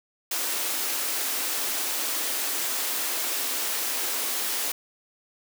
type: high-pass noise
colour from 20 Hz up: white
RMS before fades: -28 dBFS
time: 0.31-4.72 s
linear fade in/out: 5 ms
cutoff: 250 Hz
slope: 48 dB/octave
effects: none